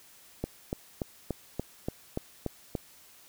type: click train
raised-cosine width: 2 ms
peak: -17 dBFS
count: 9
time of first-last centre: 0.44-2.752 s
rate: 3.46 Hz
effects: white hiss -56 dBFS RMS until 3.28 s